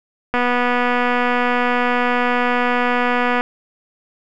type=click train; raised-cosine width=0.5 ms; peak=-4 dBFS; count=753; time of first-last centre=0.34-3.409 s; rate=245 Hz; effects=none